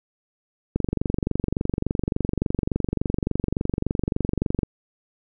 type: click train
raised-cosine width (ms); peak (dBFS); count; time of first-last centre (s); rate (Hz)
3; -9; 92; 0.76-4.632; 23.5
effects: none